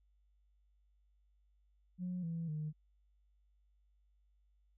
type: tone with pitch steps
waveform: sine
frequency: 180 / 166.02 / 153.12 Hz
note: F#3 / E3 / D#3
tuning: -47 / +13 / -27 cents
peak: -36 dBFS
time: 1.98-2.73 s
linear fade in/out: 50 ms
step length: 250 ms
effects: tanh soft clip ceiling -33 dBFS + added 50 Hz sine -69 dBFS peak until 4.77 s